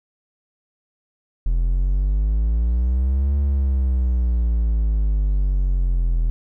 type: exponential two-way sweep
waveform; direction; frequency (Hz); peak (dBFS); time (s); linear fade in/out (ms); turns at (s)
triangle; up then down; 40.71 to 71.2 to 40.71; -14; 1.46-6.3; 0; 3.37
effects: none